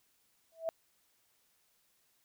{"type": "tone with exponential growth", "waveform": "sine", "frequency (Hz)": 654, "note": "E5", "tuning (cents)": -14, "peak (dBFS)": -28, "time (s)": [0.52, 0.69], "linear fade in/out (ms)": 0, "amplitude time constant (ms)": 36, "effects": ["white hiss -73 dBFS RMS until 2.24 s"]}